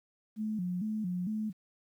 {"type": "tone with vibrato", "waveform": "sine", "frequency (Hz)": 196.7, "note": "G3", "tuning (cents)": 6, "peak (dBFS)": -31, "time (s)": [0.36, 1.53], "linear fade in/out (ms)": 50, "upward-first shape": "square", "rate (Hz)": 2.2, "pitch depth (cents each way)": 160, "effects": ["11-bit"]}